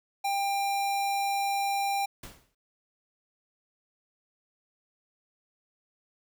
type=tone; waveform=square; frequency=795 Hz; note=G5; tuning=24 cents sharp; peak=-27 dBFS; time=0.24-2.06 s; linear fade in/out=10 ms
type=noise with exponential decay; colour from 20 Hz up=pink; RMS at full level=-40 dBFS; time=2.23-2.55 s; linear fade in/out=5 ms; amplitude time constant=69 ms
effects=none